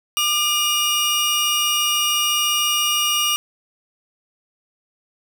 sawtooth tone pair together, 1201.2 / 2861 Hz, D6 / F7, +39 / +41 cents, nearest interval octave + minor third, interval 1502 cents, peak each -20 / -15 dBFS, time 0.17-3.36 s, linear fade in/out 0 ms, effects none

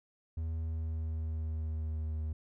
triangle tone with pitch glide, 80.7 to 77.91 Hz, E2 to D#2, -36 to +3 cents, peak -31 dBFS, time 0.37-2.33 s, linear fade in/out 5 ms, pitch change -61 cents, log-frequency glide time 0.52-2.19 s, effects none

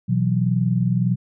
sine chord, B suspended fourth, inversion none, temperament equal, 123.47 / 164.81 / 185 Hz, B2 / E3 / F#3, 0 / 0 / 0 cents, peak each -20 / -23 / -21 dBFS, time 0.08-1.16 s, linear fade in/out 20 ms, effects none

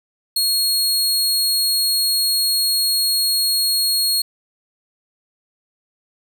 sawtooth tone, 4300 Hz, C8, 47 cents sharp, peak -13 dBFS, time 0.36-4.22 s, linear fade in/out 5 ms, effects none

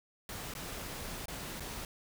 pink noise with dropouts, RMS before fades -42 dBFS, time 0.29-1.85 s, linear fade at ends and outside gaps 1 ms, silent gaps 0.538-0.551 / 1.257-1.282 / 1.598-1.605 s, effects none

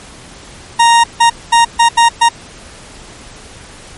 40% pulse tone bursts at uneven times, 932.3 Hz, A#5, in tune, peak -4 dBFS, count 6, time 0.79-1.04 / 1.2-1.3 / 1.52-1.65 / 1.79-1.89 / 1.97-2.09 / 2.21-2.29 s, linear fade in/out 10 ms, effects pink hiss -35 dBFS RMS until 3.97 s + MP3 48 kbps

